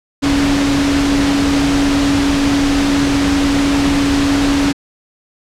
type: tone in noise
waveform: sine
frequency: 281.3 Hz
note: C#4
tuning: 26 cents sharp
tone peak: -12 dBFS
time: 0.22-4.73 s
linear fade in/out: 20 ms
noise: pink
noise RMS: -18 dBFS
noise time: 0.22-4.73 s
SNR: +3 dB
effects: low-pass 6000 Hz 12 dB/octave